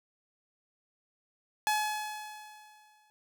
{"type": "tone with exponential decay", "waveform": "sawtooth", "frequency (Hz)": 850, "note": "G#5", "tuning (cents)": 40, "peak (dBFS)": -21, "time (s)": [1.67, 3.1], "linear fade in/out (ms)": 0, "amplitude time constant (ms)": 310, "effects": []}